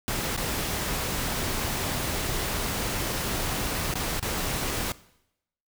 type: noise with dropouts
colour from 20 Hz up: pink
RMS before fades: -29 dBFS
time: 0.08-4.92 s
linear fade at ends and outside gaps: 0 ms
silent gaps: 0.364-0.376 / 3.939-3.955 / 4.196-4.227 s
effects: noise-tail reverb RT60 0.8 s tail -19 dB re dry